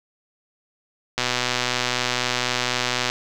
click train, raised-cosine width 0.2 ms, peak -4 dBFS, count 239, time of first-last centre 1.18-3.099 s, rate 124 Hz, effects none

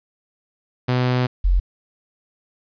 sawtooth / sine tone pair in turn, 125.5 / 45.06 Hz, B2 / F#1, +28 / -45 cents, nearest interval octave + tritone, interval 1773 cents, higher first, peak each -13 dBFS, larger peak neither, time 0.88-1.27 / 1.44-1.6 s, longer first, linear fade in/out 10 ms, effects resampled to 11025 Hz + 9-bit

